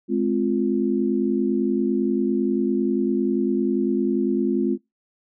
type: chord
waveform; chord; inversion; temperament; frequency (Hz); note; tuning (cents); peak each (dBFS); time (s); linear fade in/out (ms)
sine; F minor; first; equal with one note detuned; 211.5 / 261.6 / 349.2; Ab3 / C4 / F4; +32 / 0 / 0; -23; 0.08-4.78; 50
effects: noise-tail reverb RT60 0.2 s tail -24 dB re dry